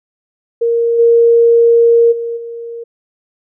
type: tone with level steps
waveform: sine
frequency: 466.2 Hz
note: A#4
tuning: in tune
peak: -10 / -5 / -17 / -23 dBFS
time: 0.61-2.84 s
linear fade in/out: 10 ms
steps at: 0.98 / 2.11 / 2.36 s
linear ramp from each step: 20 ms
effects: none